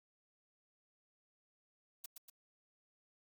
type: noise with echo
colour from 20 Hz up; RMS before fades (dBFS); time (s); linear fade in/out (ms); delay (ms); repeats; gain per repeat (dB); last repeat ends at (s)
blue; -45; 2.04-2.06; 5; 120; 2; -5; 2.3
effects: Opus 48 kbps